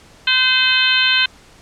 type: harmonic tone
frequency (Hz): 514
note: C5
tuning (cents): -31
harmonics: 2 / 3 / 4 / 5 / 6 / 7 / 8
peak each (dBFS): -28 / -18 / -25 / -18 / -17 / -21 / -22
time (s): 0.27-1.26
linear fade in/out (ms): 5
effects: pink hiss -46 dBFS RMS until 1.61 s + low-pass 8000 Hz 12 dB/octave